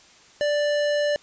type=tone with hard clipping; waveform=sine; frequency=587.3 Hz; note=D5; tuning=in tune; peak=-22 dBFS; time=0.41-1.16 s; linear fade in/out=0 ms; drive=17 dB; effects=white hiss -52 dBFS RMS until 1.22 s + resampled to 16000 Hz